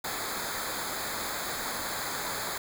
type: noise with comb filter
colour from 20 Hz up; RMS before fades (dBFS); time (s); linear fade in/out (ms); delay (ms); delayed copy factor
pink; -34; 0.04-2.58; 5; 0.35; -0.85
effects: none